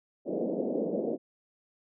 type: band-pass noise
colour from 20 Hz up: white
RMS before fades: -31 dBFS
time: 0.25-1.18 s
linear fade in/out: 50 ms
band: 190 to 580 Hz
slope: 48 dB/octave
effects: none